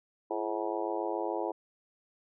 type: harmonic tone with a mistuned harmonic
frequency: 106.9 Hz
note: A2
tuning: 49 cents flat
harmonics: 3 / 4 / 5 / 6 / 7 / 8 / 9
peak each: -36 / -37 / -38 / -39 / -39 / -40 / -41 dBFS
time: 0.3-1.52 s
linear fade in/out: 10 ms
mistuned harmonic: 3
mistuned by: +100 cents
effects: none